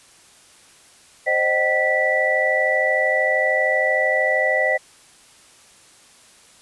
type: tone cluster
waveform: sine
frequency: 525 / 618 / 762 / 1965 Hz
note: C5 / D#5 / G5 / B6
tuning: +6 / -12 / -49 / -9 cents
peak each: -23 / -22 / -26 / -19 dBFS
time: 1.26-4.78 s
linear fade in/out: 20 ms
effects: white hiss -50 dBFS RMS until 6.61 s + resampled to 24000 Hz